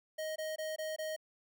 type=tone bursts; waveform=square; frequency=626 Hz; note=D#5; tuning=10 cents sharp; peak=-37 dBFS; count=5; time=0.18-1.164 s; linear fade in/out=10 ms; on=180 ms; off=21 ms; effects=none